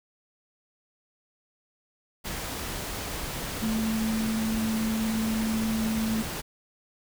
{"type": "tone in noise", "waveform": "sine", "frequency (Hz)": 221.1, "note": "A3", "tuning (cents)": 9, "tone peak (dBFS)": -25, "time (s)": [3.61, 6.23], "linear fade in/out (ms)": 20, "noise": "pink", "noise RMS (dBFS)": -34, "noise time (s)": [2.24, 6.42], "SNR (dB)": 6, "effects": []}